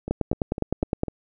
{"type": "two click trains", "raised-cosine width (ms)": 2, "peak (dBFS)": [-17, -9], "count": [5, 10], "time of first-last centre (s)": [[0.08, 1.083], [0.11, 1.034]], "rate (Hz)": [3.99, 9.74], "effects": []}